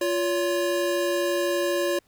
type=tone pair together; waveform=square; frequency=349.7 / 565.5 Hz; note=F4 / C#5; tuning=+2 / +34 cents; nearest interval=minor sixth; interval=832 cents; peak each=-26 dBFS; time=0.01-1.99 s; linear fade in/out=5 ms; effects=pink hiss -65 dBFS RMS until 2.07 s